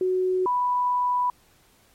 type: tone pair in turn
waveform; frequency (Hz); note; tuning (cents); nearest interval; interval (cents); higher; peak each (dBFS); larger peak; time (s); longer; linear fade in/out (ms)
sine; 370 / 987.8; F#4 / B5; 0 / 0; octave + perfect fourth; 1700; second; -20; neither; 0.01-0.46 / 0.46-1.3; second; 2
effects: pink hiss -59 dBFS RMS until 1.94 s + MP3 64 kbps